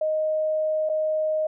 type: tone with dropouts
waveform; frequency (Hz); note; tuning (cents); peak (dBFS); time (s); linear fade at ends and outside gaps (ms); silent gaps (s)
sine; 622.3; D#5; 0; -21; 0.01-1.47; 5; 0.891-0.896
effects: none